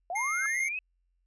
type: linear sweep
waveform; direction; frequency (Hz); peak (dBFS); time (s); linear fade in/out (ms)
sine; up; 659.3 to 2600; -31; 0.1-0.79; 2
type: tone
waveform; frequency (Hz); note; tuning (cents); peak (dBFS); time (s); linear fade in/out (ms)
square; 2122; C7; +24; -30; 0.15-0.69; 10
type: tone with exponential growth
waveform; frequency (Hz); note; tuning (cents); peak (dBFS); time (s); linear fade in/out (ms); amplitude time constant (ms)
sine; 1323; E6; +6; -30; 0.32-0.46; 1; 29
effects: added 44 Hz sine -70 dBFS peak until 1.26 s + resampled to 24000 Hz